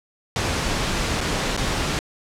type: noise with dropouts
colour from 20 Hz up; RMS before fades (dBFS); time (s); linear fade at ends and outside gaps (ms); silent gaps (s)
pink; -23; 0.36-1.99; 1; 1.206-1.211 / 1.566-1.575
effects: low-pass 7000 Hz 12 dB/octave